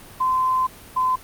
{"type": "tone pair in turn", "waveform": "sine", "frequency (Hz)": [1031, 1023.9], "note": ["C6", "C6"], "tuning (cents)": [-26, -38], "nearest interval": "unison", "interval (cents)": 12, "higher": "first", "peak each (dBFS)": -17, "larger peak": "neither", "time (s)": [[0.2, 0.67], [0.96, 1.16]], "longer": "first", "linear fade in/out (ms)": 10, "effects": ["pink hiss -43 dBFS RMS until 1.23 s", "Opus 32 kbps"]}